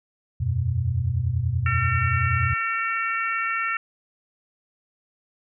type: chord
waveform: sine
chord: E suspended second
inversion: none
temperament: just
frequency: 82.41 / 92.71 / 123.61 Hz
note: E2 / F#2 / B2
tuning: 0 / +4 / +2 cents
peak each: -28 / -25 / -24 dBFS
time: 0.4-2.54 s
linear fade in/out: 10 ms
type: harmonic tone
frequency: 452.8 Hz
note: A4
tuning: 50 cents sharp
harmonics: 3 / 4 / 5 / 6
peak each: -26 / -28 / -30 / -32 dBFS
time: 1.66-3.77 s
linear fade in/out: 2 ms
effects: none